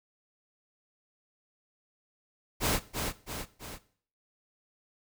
pink noise with echo, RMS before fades -27 dBFS, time 2.6-2.8 s, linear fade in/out 50 ms, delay 330 ms, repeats 3, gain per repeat -5 dB, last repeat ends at 3.79 s, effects noise-tail reverb RT60 0.5 s tail -17 dB re dry

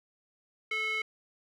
square tone with band-pass filter, 435.7 Hz, A4, 17 cents flat, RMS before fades -32 dBFS, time 0.71-1.02 s, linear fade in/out 5 ms, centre 2300 Hz, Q 4.9, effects none

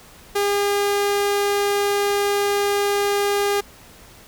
sawtooth tone, 405.1 Hz, G#4, 43 cents flat, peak -14 dBFS, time 0.35-3.61 s, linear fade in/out 10 ms, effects pink hiss -46 dBFS RMS until 4.27 s

